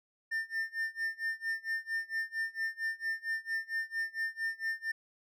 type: tone with tremolo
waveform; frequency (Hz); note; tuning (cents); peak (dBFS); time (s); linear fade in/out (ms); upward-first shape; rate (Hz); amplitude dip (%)
triangle; 1801; A6; +40; -28; 0.31-4.92; 10; sine; 4.4; 95
effects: none